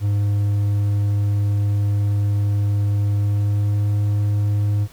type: tone with pitch glide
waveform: triangle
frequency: 102.1 to 103.11 Hz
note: G#2 to G#2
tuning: -29 to -12 cents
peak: -14 dBFS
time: 0-4.88 s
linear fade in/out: 50 ms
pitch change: +17 cents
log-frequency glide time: 3.12-3.92 s
effects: pink hiss -48 dBFS RMS until 4.92 s